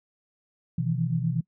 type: tone cluster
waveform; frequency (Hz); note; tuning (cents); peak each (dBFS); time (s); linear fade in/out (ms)
sine; 125.8 / 160.1 / 168.2; B2 / D#3 / E3; +32 / +50 / +35; -28; 0.78-1.41; 5
effects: noise-tail reverb RT60 0.1 s tail -23 dB re dry